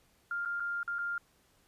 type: tone with dropouts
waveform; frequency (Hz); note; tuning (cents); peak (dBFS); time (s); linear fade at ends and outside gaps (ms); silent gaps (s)
sine; 1400; F6; +4; -32; 0.31-1.18; 2; 0.451-0.457 / 0.599-0.603 / 0.831-0.877 / 0.985-0.989
effects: pink hiss -68 dBFS RMS until 1.67 s + resampled to 32000 Hz